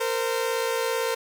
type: tone pair together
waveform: sawtooth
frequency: 459.1 / 517 Hz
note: A#4 / C5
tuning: -26 / -21 cents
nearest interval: major second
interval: 205 cents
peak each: -22 / -24 dBFS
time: 0-1.15 s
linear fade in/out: 10 ms
effects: none